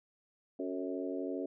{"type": "harmonic tone with a mistuned harmonic", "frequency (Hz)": 92.5, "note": "F#2", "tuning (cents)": 0, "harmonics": [3, 4, 5, 6, 7], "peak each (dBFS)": [-38, -40, -42, -44, -45], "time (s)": [0.59, 1.46], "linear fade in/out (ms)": 5, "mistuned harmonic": 5, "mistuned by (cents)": -38, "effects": []}